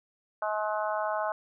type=harmonic tone; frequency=212.6 Hz; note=G#3; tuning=41 cents sharp; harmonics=3 / 4 / 5 / 6 / 7; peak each=-31 / -33 / -35 / -37 / -38 dBFS; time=0.42-1.32 s; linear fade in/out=2 ms; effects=none